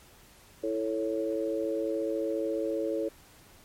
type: chord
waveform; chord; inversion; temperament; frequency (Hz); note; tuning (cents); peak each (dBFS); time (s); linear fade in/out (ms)
sine; A major; second; equal; 329.6 / 440 / 554.4; E4 / A4 / C#5; 0 / 0 / 0; -32; 0.63-3.09; 10
effects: pink hiss -56 dBFS RMS until 3.64 s + MP3 64 kbps